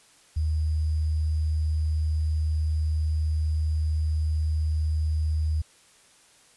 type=tone with sample-and-hold; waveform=sine; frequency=77.78 Hz; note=D#2; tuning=in tune; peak=-22 dBFS; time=0.36-5.62 s; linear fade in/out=10 ms; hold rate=4900 Hz; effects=white hiss -57 dBFS RMS until 6.56 s + resampled to 24000 Hz